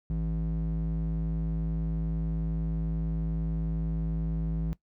square tone with band-pass filter, 54.4 Hz, A1, 19 cents flat, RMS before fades -30 dBFS, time 0.1-4.73 s, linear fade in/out 0 ms, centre 120 Hz, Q 5.1, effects noise-tail reverb RT60 0.1 s tail -19 dB re dry

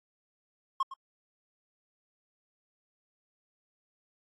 triangle tone with echo, 1073 Hz, C6, 43 cents sharp, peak -23 dBFS, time 0.8-0.83 s, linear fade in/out 5 ms, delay 110 ms, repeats 1, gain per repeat -14 dB, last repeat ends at 0.94 s, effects AAC 32 kbps

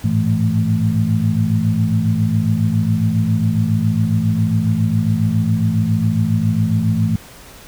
sine tone cluster, 104.4 / 111.7 / 165.8 / 219.1 Hz, G#2 / A2 / E3 / A3, +10 / +27 / +10 / -7 cents, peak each -19 dBFS, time 0.04-7.16 s, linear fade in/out 5 ms, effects pink hiss -40 dBFS RMS until 7.67 s

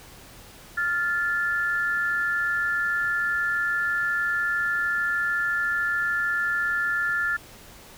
sine tone pair together, 1396.9 / 1743.3 Hz, F6 / A6, 0 / -17 cents, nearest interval major third, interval 383 cents, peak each -25 dBFS, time 0.77-7.37 s, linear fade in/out 10 ms, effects pink hiss -47 dBFS RMS until 7.97 s

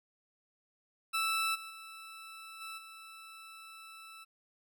20% pulse tone with level steps, 1318.5 Hz, E6, in tune, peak -25 / -39 / -42 / -37 / -44 dBFS, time 1.13-4.25 s, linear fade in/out 20 ms, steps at 1.54 / 1.69 / 2.6 / 2.77 s, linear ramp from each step 20 ms, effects none

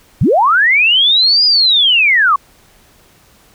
sine linear two-way sweep, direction up then down, 77.78 to 4978 to 1073 Hz, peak -7 dBFS, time 0.21-2.36 s, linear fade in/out 5 ms, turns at 1.45 s, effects pink hiss -48 dBFS RMS until 3.54 s

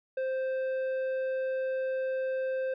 sine tone with tanh clipping, 523.3 Hz, C5, in tune, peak -30 dBFS, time 0.17-2.74 s, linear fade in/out 5 ms, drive 8 dB, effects none

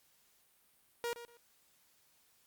sawtooth tone with echo, 473.3 Hz, A#4, 26 cents sharp, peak -31 dBFS, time 1.04-1.13 s, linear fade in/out 0 ms, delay 120 ms, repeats 2, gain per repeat -12 dB, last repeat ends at 1.37 s, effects white hiss -70 dBFS RMS until 2.46 s + Opus 48 kbps

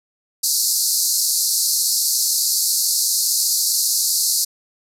pink band-pass noise, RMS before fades -19 dBFS, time 0.43-4.45 s, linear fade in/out 10 ms, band 4200 to 14000 Hz, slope 96 dB/octave, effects none

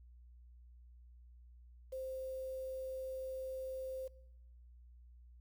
sine tone with quantisation, 523 Hz, C5, 1 cent flat, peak -40 dBFS, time 1.92-4.08 s, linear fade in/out 10 ms, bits 10, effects noise-tail reverb RT60 0.9 s tail -22 dB re dry + added 60 Hz sine -56 dBFS peak until 5.4 s

